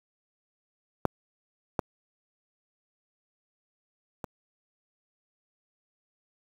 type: clicks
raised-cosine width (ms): 1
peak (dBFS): -8 / -11 / -20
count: 3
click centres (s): 1.053 / 1.792 / 4.242
effects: high-pass 60 Hz 12 dB/octave + 7-bit